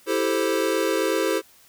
square chord, A minor seventh, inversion second, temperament equal, 329.6 / 392 / 440 / 523.3 Hz, E4 / G4 / A4 / C5, 0 / 0 / 0 / 0 cents, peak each -27 dBFS, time 0.06-1.42 s, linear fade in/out 50 ms, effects white hiss -54 dBFS RMS until 1.68 s

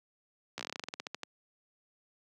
slowing click train, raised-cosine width 0.2 ms, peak -20 dBFS, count 17, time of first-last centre 0.58-1.233 s, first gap 14 ms, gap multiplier 1.13, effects high-pass 200 Hz 12 dB/octave

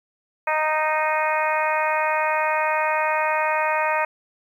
harmonic tone, 309.9 Hz, D#4, 7 cents flat, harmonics 2 / 3 / 4 / 5 / 6 / 7 / 8, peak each -25 / -23 / -28 / -30 / -29 / -31 / -29 dBFS, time 0.47-4.05 s, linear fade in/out 5 ms, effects 9-bit

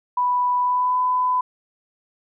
sine tone with pitch glide, 987.8 to 1003.3 Hz, B5 to B5, 0 to +27 cents, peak -17 dBFS, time 0.17-1.41 s, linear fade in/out 5 ms, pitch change +27 cents, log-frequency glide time 0.59-0.99 s, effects none

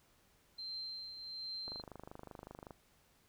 sine tone with tremolo, 4134 Hz, C8, 22 cents flat, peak -40 dBFS, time 0.58-1.82 s, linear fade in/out 10 ms, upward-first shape triangle, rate 1.3 Hz, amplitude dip 55%
click train, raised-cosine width 1 ms, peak -34 dBFS, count 27, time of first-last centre 1.68-2.708 s, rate 25.3 Hz
effects pink hiss -70 dBFS RMS until 3.28 s

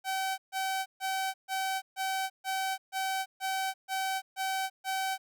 sawtooth tone bursts, 766 Hz, G5, 40 cents flat, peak -26 dBFS, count 11, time 0.04-5.18 s, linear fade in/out 50 ms, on 340 ms, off 140 ms, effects none

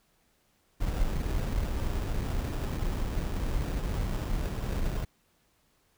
brown noise with sample-and-hold, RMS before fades -30 dBFS, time 0.8-5.05 s, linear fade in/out 10 ms, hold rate 2100 Hz, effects pink hiss -69 dBFS RMS until 5.97 s

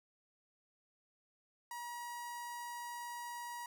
sawtooth tone with notch filter, 957 Hz, A#5, 45 cents sharp, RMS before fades -45 dBFS, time 1.71-3.66 s, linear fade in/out 2 ms, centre 3300 Hz, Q 1.4, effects none

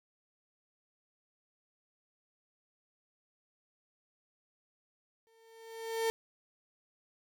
35% pulse tone with exponential growth, 452.2 Hz, A4, 47 cents sharp, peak -26 dBFS, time 5.27-6.1 s, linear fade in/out 0 ms, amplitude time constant 180 ms, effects none

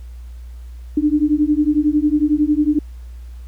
sine beating tone pair, 293.7 / 304.7 Hz, D4 / D#4, 0 / -36 cents, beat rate 11 Hz, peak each -16 dBFS, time 0.97-2.79 s, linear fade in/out 5 ms, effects added 60 Hz sine -31 dBFS peak until 3.47 s + pink hiss -55 dBFS RMS until 3.47 s

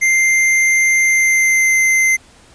square tone with pitch glide, 2093 to 2076 Hz, C7 to C7, 0 to -14 cents, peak -11 dBFS, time 0.01-2.17 s, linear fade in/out 20 ms, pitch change -14 cents, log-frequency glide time 1.03-1.76 s, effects pink hiss -46 dBFS RMS until 2.54 s + resampled to 22050 Hz

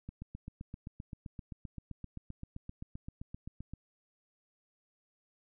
click train, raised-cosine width 5 ms, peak -30 dBFS, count 29, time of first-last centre 0.09-3.736 s, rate 7.68 Hz, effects none

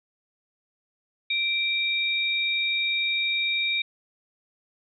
sine tone pair together, 2349 / 3729 Hz, D7 / A#7, 0 / 0 cents, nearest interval minor sixth, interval 800 cents, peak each -25 / -26 dBFS, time 1.3-3.82 s, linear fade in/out 5 ms, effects none

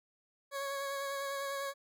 20% pulse tone with vibrato, 554.4 Hz, C#5, in tune, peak -31 dBFS, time 0.51-1.74 s, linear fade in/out 50 ms, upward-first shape sine, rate 10 Hz, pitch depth 18 cents each way, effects none

